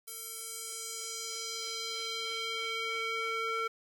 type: tone with band-pass filter sweep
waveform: square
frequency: 451.6 Hz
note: A4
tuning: 45 cents sharp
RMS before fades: -37 dBFS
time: 0.07-3.68 s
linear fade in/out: 10 ms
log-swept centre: 12000 to 1600 Hz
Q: 1.7
effects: 10-bit